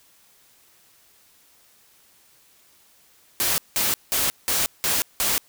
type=noise bursts; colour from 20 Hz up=white; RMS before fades=-22 dBFS; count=6; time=3.4-5.38 s; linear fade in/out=0 ms; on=180 ms; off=180 ms; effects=white hiss -57 dBFS RMS until 5.48 s